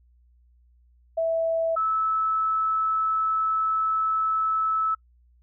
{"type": "tone pair in turn", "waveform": "sine", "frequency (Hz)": [656, 1304.8], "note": ["E5", "E6"], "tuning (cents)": [-9, -18], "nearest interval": "octave", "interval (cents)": 1191, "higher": "second", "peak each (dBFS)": -21, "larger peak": "neither", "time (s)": [[1.17, 1.76], [1.76, 4.95]], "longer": "second", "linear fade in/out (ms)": 10, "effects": ["noise-tail reverb RT60 0.1 s tail -26 dB re dry", "added 60 Hz sine -56 dBFS peak until 5.42 s"]}